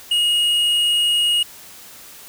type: tone with tanh clipping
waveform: sine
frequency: 2875 Hz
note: F7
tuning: 50 cents sharp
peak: -16 dBFS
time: 0.11-1.43 s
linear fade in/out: 5 ms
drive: 8 dB
effects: white hiss -41 dBFS RMS until 2.28 s